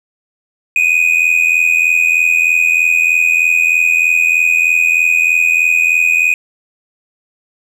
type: tone with amplitude modulation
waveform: triangle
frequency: 2489 Hz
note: D#7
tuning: in tune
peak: -4 dBFS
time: 0.76-6.34 s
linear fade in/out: 2 ms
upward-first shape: sine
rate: 83.2 Hz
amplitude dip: 75%
effects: none